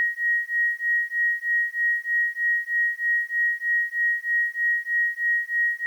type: beating tone pair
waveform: sine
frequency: 1888 / 1891.2 Hz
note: A#6 / A#6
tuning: +22 / +24 cents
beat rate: 3.2 Hz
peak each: -24 dBFS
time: 0-5.86 s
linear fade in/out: 0 ms
effects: 9-bit